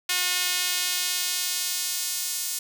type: tone with high-pass filter sweep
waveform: sawtooth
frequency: 360.8 Hz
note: F#4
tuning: 44 cents flat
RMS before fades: -27 dBFS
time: 0.09-2.59 s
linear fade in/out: 5 ms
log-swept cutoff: 2500 to 6600 Hz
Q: 0.83
effects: none